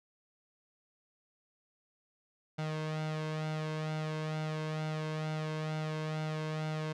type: tone with flanger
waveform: sawtooth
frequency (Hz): 155.56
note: D#3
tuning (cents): 0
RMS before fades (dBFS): -36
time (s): 2.58-6.93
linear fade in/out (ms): 10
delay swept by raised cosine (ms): 1.4 to 1.91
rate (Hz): 2.2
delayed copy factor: +0.6
effects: low-pass 5000 Hz 12 dB/octave